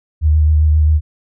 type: tone with vibrato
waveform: sine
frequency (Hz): 76.8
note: D#2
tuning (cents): -22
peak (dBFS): -8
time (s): 0.21-1.01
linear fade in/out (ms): 50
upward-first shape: sine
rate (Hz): 7.5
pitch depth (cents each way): 25
effects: none